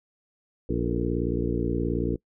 harmonic tone with a mistuned harmonic, 58.6 Hz, A#1, 10 cents sharp, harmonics 1 / 2 / 3 / 4 / 5 / 6 / 7 / 8, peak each -31 / -32 / -32 / -33 / -30 / -31 / -34 / -35 dBFS, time 0.69-2.16 s, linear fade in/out 5 ms, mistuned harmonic 7, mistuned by +79 cents, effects noise-tail reverb RT60 0.1 s tail -24 dB re dry

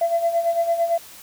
sine tone with tremolo, 675 Hz, E5, 41 cents sharp, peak -14 dBFS, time 0.01-0.98 s, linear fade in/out 5 ms, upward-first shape sine, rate 8.9 Hz, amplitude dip 70%, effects tanh soft clip ceiling -12 dBFS + white hiss -43 dBFS RMS until 1.22 s

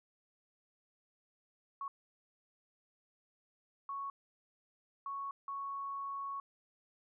sine tone bursts at uneven times, 1108.7 Hz, C#6, in tune, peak -38 dBFS, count 4, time 1.81-1.88 / 3.89-4.1 / 5.06-5.31 / 5.48-6.4 s, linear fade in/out 2 ms, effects none

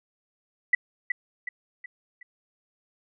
sine tone with echo, 1975.5 Hz, B6, in tune, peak -15 dBFS, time 0.73-0.75 s, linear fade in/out 5 ms, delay 370 ms, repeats 4, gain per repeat -7 dB, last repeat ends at 2.23 s, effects none

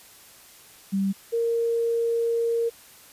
sine tone pair in turn, 195.1 / 464 Hz, G3 / A#4, -8 / -8 cents, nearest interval octave + minor third, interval 1500 cents, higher second, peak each -21 dBFS, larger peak neither, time 0.92-1.13 / 1.32-2.7 s, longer second, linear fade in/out 20 ms, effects white hiss -50 dBFS RMS until 3.12 s + resampled to 32000 Hz

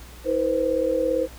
sine tone cluster, 321.4 / 481.3 / 519 Hz, E4 / B4 / C5, -44 / -45 / -14 cents, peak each -27 / -25 / -22 dBFS, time 0.24-1.28 s, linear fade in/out 50 ms, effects added 60 Hz sine -42 dBFS peak until 1.38 s + pink hiss -46 dBFS RMS until 1.38 s

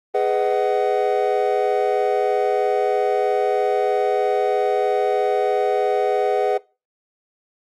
triangle chord, G# minor seventh, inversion none, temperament just, 415.3 / 498.4 / 623 / 747.5 Hz, G#4 / B4 / D#5 / F#5, 0 / +16 / +2 / +17 cents, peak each -19 / -20 / -23 / -20 dBFS, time 0.14-6.58 s, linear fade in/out 10 ms, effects noise-tail reverb RT60 0.3 s tail -22 dB re dry + Opus 32 kbps

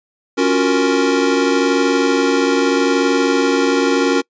square chord, Gb major seventh, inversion second, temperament equal, 277.2 / 349.2 / 370 / 466.2 Hz, Db4 / F4 / Gb4 / Bb4, 0 / 0 / 0 / 0 cents, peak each -17 / -22 / -20 / -18 dBFS, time 0.37-4.22 s, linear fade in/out 20 ms, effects noise-tail reverb RT60 0.1 s tail -25 dB re dry + resampled to 16000 Hz

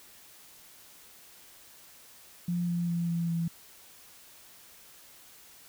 sine tone with pitch steps, 174.61 / 172.8 / 171.02 / 169.25 / 167.5 Hz, F3 / F3 / F3 / E3 / E3, 0 / -18 / -36 / +46 / +28 cents, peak -27 dBFS, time 2.48-3.48 s, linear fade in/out 5 ms, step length 200 ms, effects white hiss -54 dBFS RMS until 5.68 s

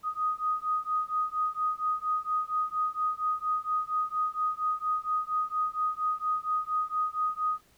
sine beating tone pair, 1244.5 / 1248.8 Hz, D#6 / D#6, 0 / +6 cents, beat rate 4.3 Hz, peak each -30 dBFS, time 0.03-7.61 s, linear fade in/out 50 ms, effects pink hiss -63 dBFS RMS until 7.77 s

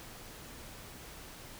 silence, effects pink hiss -49 dBFS RMS until 1.59 s

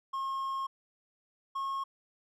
triangle tone pair in turn, 1077 / 1087 Hz, C6 / C#6, +50 / -34 cents, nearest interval unison, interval 16 cents, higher second, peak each -30 / -30 dBFS, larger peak neither, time 0.13-0.67 / 1.55-1.84 s, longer first, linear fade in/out 10 ms, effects none

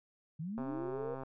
sine linear sweep, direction up, 146.83 to 490.2 Hz, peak -37 dBFS, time 0.39-1.15 s, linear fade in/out 10 ms
click train, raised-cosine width 1 ms, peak -30 dBFS, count 88, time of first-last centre 0.58-1.234 s, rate 133 Hz
effects none

